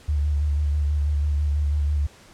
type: tone with vibrato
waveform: sine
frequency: 73.42 Hz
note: D2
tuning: in tune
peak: -19 dBFS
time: 0.08-2.07 s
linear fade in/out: 10 ms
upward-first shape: square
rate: 6.1 Hz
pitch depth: 29 cents each way
effects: pink hiss -50 dBFS RMS until 2.33 s + low-pass 9000 Hz 12 dB/octave